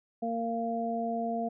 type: harmonic tone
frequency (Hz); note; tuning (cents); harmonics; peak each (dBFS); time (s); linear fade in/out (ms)
230.6; A#3; -19; 1 / 2 / 3; -33 / -37 / -32; 0.22-1.49; 10
effects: none